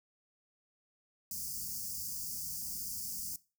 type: band-stop noise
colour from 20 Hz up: white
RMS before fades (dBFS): -40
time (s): 1.31-3.36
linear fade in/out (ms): 2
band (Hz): 240 to 4700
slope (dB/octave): 96
effects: noise-tail reverb RT60 0.3 s tail -19 dB re dry